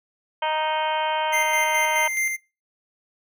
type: harmonic tone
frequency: 311.1 Hz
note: D#4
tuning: in tune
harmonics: 2 / 3 / 4 / 5 / 6 / 7 / 8 / 9 / 10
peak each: -28 / -23 / -37 / -33 / -40 / -35 / -36 / -39 / -33 dBFS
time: 0.42-2.08 s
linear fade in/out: 5 ms
type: tone with tremolo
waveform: square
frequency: 2093 Hz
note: C7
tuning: in tune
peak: -21 dBFS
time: 1.32-2.37 s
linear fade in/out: 20 ms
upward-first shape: square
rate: 4.7 Hz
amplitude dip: 40%
effects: noise-tail reverb RT60 0.3 s tail -24 dB re dry